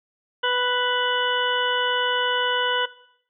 harmonic tone, 494.7 Hz, B4, 3 cents sharp, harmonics 1 / 2 / 3 / 4 / 6 / 7, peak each -26 / -26 / -24 / -34 / -25 / -36 dBFS, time 0.43-2.86 s, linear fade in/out 10 ms, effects noise-tail reverb RT60 0.7 s tail -19 dB re dry

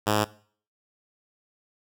5% pulse tone, 105.6 Hz, G#2, 29 cents sharp, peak -10 dBFS, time 0.06-0.25 s, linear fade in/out 20 ms, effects noise-tail reverb RT60 0.5 s tail -20 dB re dry

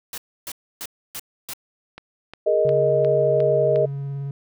white noise bursts, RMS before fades -32 dBFS, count 5, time 0.13-1.535 s, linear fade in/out 2 ms, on 49 ms, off 290 ms
click train, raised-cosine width 0.3 ms, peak -21 dBFS, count 6, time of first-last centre 1.98-3.759 s, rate 2.81 Hz
sine chord, Ab suspended second, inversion none, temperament just, 415.3 / 467.2 / 623 Hz, Ab4 / Bb4 / Eb5, 0 / +4 / +2 cents, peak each -22 / -22 / -18 dBFS, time 2.46-3.86 s, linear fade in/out 10 ms
triangle tone with vibrato, 139.4 Hz, C#3, 10 cents sharp, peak -24 dBFS, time 2.65-4.31 s, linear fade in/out 2 ms, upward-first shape square, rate 18 Hz, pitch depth 11 cents each way
effects none

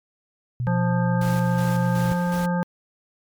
sine tone with pitch glide, 123.1 to 124.1 Hz, B2 to B2, -5 to +9 cents, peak -22 dBFS, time 0.6-2.12 s, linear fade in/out 0 ms, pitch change +14 cents, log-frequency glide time 1.14-1.53 s
harmonic tone, 175.9 Hz, F3, 13 cents sharp, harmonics 1 / 3 / 5 / 7 / 9, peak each -21 / -29 / -29 / -37 / -34 dBFS, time 0.67-2.63 s, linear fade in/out 0 ms
pink noise with tremolo, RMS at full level -36 dBFS, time 1.21-2.46 s, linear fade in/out 5 ms, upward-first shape square, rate 2.7 Hz, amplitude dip 55%
effects MP3 96 kbps

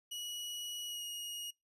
sawtooth tone with pitch glide, 2918 to 2878 Hz, F#7 to F#7, -25 to -49 cents, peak -37 dBFS, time 0.11-1.51 s, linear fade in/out 10 ms, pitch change -24 cents, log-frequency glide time 0.86-1.04 s, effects noise-tail reverb RT60 0.2 s tail -25 dB re dry + resampled to 32000 Hz

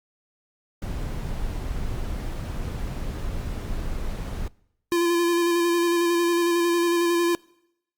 brown noise, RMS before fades -29 dBFS, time 0.82-4.48 s, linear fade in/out 2 ms
square tone with vibrato, 343.3 Hz, F4, 30 cents flat, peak -20 dBFS, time 4.92-7.35 s, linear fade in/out 0 ms, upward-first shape square, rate 11 Hz, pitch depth 17 cents each way
effects noise-tail reverb RT60 0.8 s tail -24 dB re dry + Opus 48 kbps

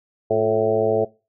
harmonic tone with a mistuned harmonic, 110 Hz, A2, in tune, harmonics 1 / 2 / 3 / 4 / 5 / 6 / 7, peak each -30 / -31 / -28 / -19 / -23 / -21 / -30 dBFS, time 0.3-1.05 s, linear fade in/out 10 ms, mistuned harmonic 3, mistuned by +82 cents, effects noise-tail reverb RT60 0.3 s tail -21 dB re dry

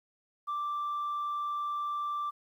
sine tone, 1174.7 Hz, D6, in tune, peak -29 dBFS, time 0.47-2.31 s, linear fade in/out 20 ms, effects tanh soft clip ceiling -29 dBFS + 11-bit

